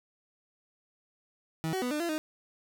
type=tone with pitch steps; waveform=30% pulse; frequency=160.8 / 377.1 / 247.6 / 299.9 / 340.7 / 309.6 Hz; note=E3 / F#4 / B3 / D4 / F4 / D#4; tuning=-43 / +33 / +5 / +36 / -43 / -9 cents; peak=-27 dBFS; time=1.64-2.18 s; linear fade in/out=0 ms; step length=90 ms; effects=none